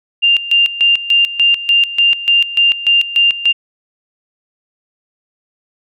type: tone with tremolo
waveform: sine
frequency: 2794 Hz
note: F7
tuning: in tune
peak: -7 dBFS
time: 0.22-3.53 s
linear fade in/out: 20 ms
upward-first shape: square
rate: 3.4 Hz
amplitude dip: 80%
effects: none